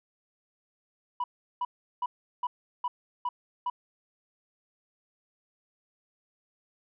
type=tone bursts; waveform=sine; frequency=982 Hz; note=B5; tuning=10 cents flat; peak=-25 dBFS; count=7; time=1.2-3.7 s; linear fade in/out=5 ms; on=40 ms; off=370 ms; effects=tanh soft clip ceiling -25 dBFS